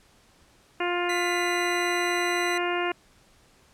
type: harmonic tone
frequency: 351.8 Hz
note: F4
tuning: 13 cents sharp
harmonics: 1 / 2 / 3 / 4 / 5 / 6 / 7 / 8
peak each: -28 / -31 / -33 / -34 / -35 / -36 / -36 / -37 dBFS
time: 0.8-2.92 s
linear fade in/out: 5 ms
type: tone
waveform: sawtooth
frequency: 2007 Hz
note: B6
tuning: 27 cents sharp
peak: -26 dBFS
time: 1.09-2.58 s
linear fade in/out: 5 ms
effects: pink hiss -59 dBFS RMS until 3.73 s + low-pass 10000 Hz 12 dB/octave